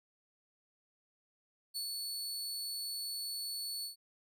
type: tone with ADSR envelope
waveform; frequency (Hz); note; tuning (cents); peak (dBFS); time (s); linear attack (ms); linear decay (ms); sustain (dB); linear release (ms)
sawtooth; 4435; C#8; 0; -33; 1.74-3.96; 26; 92; -2; 120
effects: none

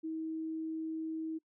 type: tone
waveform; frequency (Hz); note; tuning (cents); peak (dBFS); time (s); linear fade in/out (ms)
sine; 319.7; D#4; +47; -35; 0.03-1.39; 20
effects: noise-tail reverb RT60 0.1 s tail -25 dB re dry

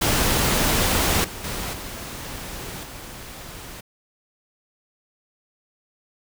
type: noise with level steps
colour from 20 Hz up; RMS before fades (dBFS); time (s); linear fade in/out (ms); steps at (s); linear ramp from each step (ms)
pink; -20 / -35 / -29 / -34 / -38; 0.01-3.81; 10; 1.24 / 1.44 / 1.73 / 2.83; 5
effects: none

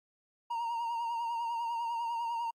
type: tone with vibrato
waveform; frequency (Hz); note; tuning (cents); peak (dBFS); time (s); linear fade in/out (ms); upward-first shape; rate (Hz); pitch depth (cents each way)
triangle; 932.3; A#5; 0; -30; 0.5-2.51; 10; triangle; 10; 48
effects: AAC 64 kbps

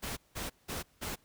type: noise bursts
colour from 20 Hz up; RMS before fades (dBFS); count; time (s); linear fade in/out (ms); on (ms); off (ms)
pink; -38; 4; 0.02-1.16; 20; 150; 180
effects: pink hiss -68 dBFS RMS until 1.24 s

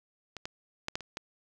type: clicks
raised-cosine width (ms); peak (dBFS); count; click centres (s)
0.2; -23 / -19 / -15 / -14 / -26 / -19; 6; 0.367 / 0.455 / 0.884 / 0.955 / 1.007 / 1.171
effects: none

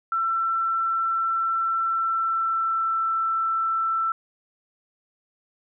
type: tone with pitch glide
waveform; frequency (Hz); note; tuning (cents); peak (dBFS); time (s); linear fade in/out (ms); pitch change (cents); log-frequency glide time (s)
sine; 1342 to 1332.7; E6 to E6; +31 to +19; -21; 0.12-4.12; 2; -12; 1.89-3.05
effects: none

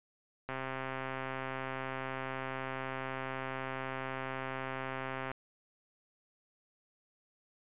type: click train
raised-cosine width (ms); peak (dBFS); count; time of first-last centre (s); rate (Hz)
0.5; -23; 638; 0.49-5.316; 132
effects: resampled to 8000 Hz

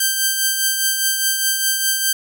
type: tone with tremolo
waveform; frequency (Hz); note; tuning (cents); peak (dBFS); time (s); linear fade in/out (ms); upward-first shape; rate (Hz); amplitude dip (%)
5% pulse; 1568; G6; 0; -3; 0-2.13; 5; triangle; 4.9; 50
effects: none

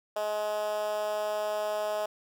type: tone with high-pass filter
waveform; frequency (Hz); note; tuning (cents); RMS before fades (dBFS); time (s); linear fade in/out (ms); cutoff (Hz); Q
10% pulse; 211.1; G#3; +29; -31; 0.16-2.06; 5; 590; 4.6
effects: none

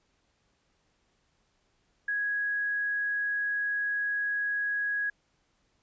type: tone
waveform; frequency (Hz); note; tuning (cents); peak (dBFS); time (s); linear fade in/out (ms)
sine; 1661.2; G#6; 0; -27; 2.08-5.1; 5
effects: pink hiss -72 dBFS RMS until 5.82 s + resampled to 16000 Hz

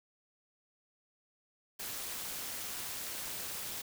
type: noise with amplitude modulation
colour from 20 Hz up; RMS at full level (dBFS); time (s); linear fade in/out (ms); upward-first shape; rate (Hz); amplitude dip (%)
white; -38; 1.79-3.82; 10; sine; 228; 60
effects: none

